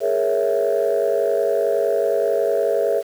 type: chord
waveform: sine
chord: A# half-diminished seventh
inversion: third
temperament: equal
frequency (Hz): 415.3 / 466.2 / 554.4 / 659.3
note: G#4 / A#4 / C#5 / E5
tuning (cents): 0 / 0 / 0 / 0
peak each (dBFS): -21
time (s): 0-3.03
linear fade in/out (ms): 50
effects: tanh soft clip ceiling -10 dBFS + 7-bit